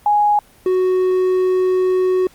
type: tone pair in turn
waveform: sine / triangle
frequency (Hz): 830.6 / 370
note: G#5 / F#4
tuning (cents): 0 / 0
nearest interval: octave + major second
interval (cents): 1400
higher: first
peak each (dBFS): -11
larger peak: neither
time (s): 0.06-0.39 / 0.66-2.27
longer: second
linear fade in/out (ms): 2
effects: pink hiss -49 dBFS RMS until 2.34 s + Opus 24 kbps